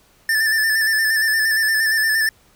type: tone with vibrato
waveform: square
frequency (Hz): 1766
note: A6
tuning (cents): +6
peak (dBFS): -16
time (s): 0.29-2.29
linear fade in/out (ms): 2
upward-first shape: square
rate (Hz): 8.6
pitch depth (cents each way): 30
effects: pink hiss -55 dBFS RMS until 2.55 s